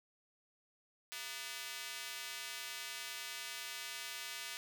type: tone with high-pass filter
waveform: square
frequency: 135.1 Hz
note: C#3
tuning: 44 cents flat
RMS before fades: -45 dBFS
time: 1.12-4.57 s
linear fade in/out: 0 ms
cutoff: 2300 Hz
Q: 0.92
effects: none